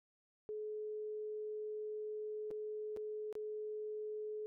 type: tone with dropouts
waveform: sine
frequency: 426.6 Hz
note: G#4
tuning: 46 cents sharp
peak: -40 dBFS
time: 0.49-4.46 s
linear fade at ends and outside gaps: 0 ms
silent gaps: 2.506-2.512 / 2.964-2.971 / 3.327-3.353 s
effects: none